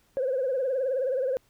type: tone with vibrato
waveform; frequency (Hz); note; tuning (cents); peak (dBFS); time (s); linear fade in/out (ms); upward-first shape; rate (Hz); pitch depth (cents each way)
sine; 523.3; C5; 0; -23; 0.17-1.37; 0; triangle; 19; 120
effects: tanh soft clip ceiling -20 dBFS + pink hiss -66 dBFS RMS until 1.49 s